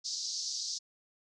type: band-pass noise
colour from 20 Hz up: pink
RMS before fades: -37 dBFS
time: 0.04-0.79 s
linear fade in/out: 20 ms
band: 4400 to 6300 Hz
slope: 48 dB/octave
effects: none